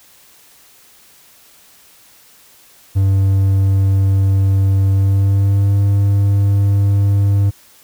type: tone with pitch glide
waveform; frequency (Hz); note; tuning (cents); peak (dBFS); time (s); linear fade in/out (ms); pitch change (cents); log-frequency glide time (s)
triangle; 97.1 to 99.95; G2 to G2; -16 to +34; -8; 2.95-7.51; 20; +50; 4.91-5.75
effects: white hiss -47 dBFS RMS until 7.83 s

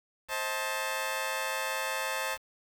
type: chord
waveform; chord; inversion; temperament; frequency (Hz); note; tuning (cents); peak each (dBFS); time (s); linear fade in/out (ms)
15% pulse; A diminished; first; just; 528 / 633.6 / 880; C5 / Eb5 / A5; +16 / +31 / 0; -29 / -31 / -28; 0.28-2.38; 50
effects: 8-bit

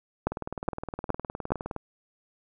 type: two click trains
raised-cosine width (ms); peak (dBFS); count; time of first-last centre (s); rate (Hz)
1; -19 / -10; 29 / 4; 0.32-1.763 / 0.27-1.52; 19.4 / 2.4
effects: none

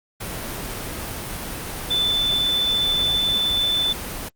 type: tone in noise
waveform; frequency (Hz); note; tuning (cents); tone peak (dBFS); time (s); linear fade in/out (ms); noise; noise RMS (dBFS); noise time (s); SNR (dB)
sine; 3515; A7; -2; -18; 1.9-3.93; 10; pink; -30; 0.2-4.29; +9
effects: Opus 32 kbps

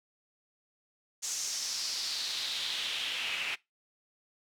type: noise with band-pass filter sweep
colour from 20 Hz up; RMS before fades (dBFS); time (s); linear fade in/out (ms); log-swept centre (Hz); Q
pink; -35; 1.22-3.56; 20; 6600 to 2500; 3.3
effects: noise-tail reverb RT60 0.2 s tail -22 dB re dry

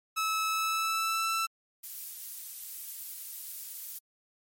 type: tone with pitch glide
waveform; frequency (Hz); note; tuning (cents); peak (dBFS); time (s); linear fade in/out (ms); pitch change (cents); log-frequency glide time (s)
sawtooth; 1300 to 1330.4; E6 to E6; -24 to +16; -24; 0.16-1.47; 20; +40; 0.47-1.32
type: noise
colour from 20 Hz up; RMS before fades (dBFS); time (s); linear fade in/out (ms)
violet; -39; 1.83-3.99; 10
effects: MP3 64 kbps

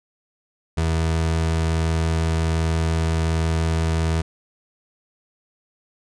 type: tone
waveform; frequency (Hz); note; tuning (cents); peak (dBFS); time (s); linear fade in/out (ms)
30% pulse; 81.3; E2; -23; -16; 0.77-4.22; 10
effects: resampled to 22050 Hz

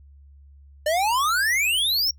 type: exponential sweep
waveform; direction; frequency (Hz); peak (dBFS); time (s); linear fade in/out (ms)
square; up; 587.3 to 5660; -20; 0.86-2.11; 5
effects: noise-tail reverb RT60 0.1 s tail -26 dB re dry + added 70 Hz sine -46 dBFS peak until 2.18 s

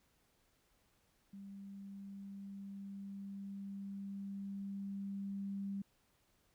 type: tone with level ramp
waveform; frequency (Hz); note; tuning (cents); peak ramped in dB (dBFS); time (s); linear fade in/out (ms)
sine; 197.7; G3; +15; -48 to -38; 1.33-5.82; 5
effects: pink hiss -75 dBFS RMS until 6.54 s

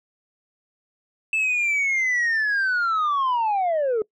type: linear sweep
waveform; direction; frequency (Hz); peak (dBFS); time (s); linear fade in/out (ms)
sine; down; 2642 to 415.4; -17; 1.33-4.02; 2
effects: noise-tail reverb RT60 0.1 s tail -24 dB re dry + tanh soft clip ceiling -18 dBFS

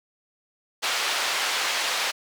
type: band-pass noise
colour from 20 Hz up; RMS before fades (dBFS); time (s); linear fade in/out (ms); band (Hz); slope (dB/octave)
white; -26; 0.82-2.12; 20; 610 to 4200; 12
effects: none

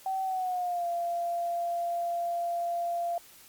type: tone with pitch glide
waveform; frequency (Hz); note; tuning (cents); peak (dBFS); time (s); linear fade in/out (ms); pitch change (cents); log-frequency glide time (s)
sine; 765 to 689.5; G5 to F5; -42 to -22; -28; 0.06-3.18; 2; -180; 0.23-0.87
effects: white hiss -54 dBFS RMS until 3.48 s + Opus 48 kbps

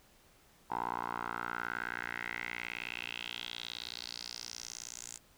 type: tone with band-pass filter sweep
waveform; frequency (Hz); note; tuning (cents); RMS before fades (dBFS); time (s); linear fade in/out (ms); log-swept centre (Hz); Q
10% pulse; 59; A#1; +22; -41; 0.7-5.18; 10; 920 to 7400; 4.4
effects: pink hiss -64 dBFS RMS until 5.37 s

